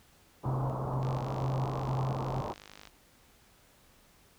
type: low-pass noise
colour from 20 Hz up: white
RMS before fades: -37 dBFS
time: 0.43-2.54 s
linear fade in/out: 20 ms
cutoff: 1100 Hz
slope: 48 dB/octave
type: tone with tremolo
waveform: sine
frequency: 131.1 Hz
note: C3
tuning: 4 cents sharp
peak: -29 dBFS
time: 0.46-2.41 s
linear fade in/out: 2 ms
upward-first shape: square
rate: 2.1 Hz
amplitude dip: 45%
type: click train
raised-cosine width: 0.2 ms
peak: -30 dBFS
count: 95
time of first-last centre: 1.03-2.873 s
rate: 51 Hz
effects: pink hiss -62 dBFS RMS until 4.38 s